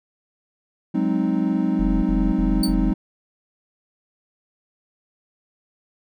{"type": "chord", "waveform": "triangle", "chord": "Ab dominant seventh", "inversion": "third", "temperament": "equal", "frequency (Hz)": [185, 207.7, 261.6, 311.1], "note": ["Gb3", "Ab3", "C4", "Eb4"], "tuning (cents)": [0, 0, 0, 0], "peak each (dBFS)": -22, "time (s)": [0.94, 2.94], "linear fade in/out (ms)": 10}
{"type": "tone bursts", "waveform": "triangle", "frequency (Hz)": 43.65, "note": "F1", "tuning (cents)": 0, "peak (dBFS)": -19, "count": 4, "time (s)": [1.79, 2.918], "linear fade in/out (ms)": 10, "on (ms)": 240, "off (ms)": 56}
{"type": "tone with exponential decay", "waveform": "sawtooth", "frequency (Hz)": 4538, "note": "C#8", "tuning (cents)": 40, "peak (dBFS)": -17, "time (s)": [2.63, 2.75], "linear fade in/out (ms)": 5, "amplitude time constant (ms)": 24}
{"effects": []}